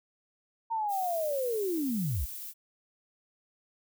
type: linear sweep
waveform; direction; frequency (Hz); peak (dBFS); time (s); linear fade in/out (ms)
sine; down; 925 to 45.09; -28; 0.7-2.26; 20
type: noise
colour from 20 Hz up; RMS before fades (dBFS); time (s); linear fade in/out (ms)
violet; -41; 0.88-2.54; 50
effects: none